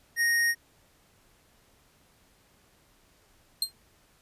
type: tone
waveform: square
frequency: 1864.7 Hz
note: A#6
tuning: in tune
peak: -23 dBFS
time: 0.16-0.55 s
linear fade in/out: 50 ms
type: tone with exponential decay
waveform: sawtooth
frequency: 4186 Hz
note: C8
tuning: in tune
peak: -18 dBFS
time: 3.62-3.72 s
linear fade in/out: 2 ms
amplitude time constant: 20 ms
effects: pink hiss -63 dBFS RMS until 4.21 s + resampled to 32000 Hz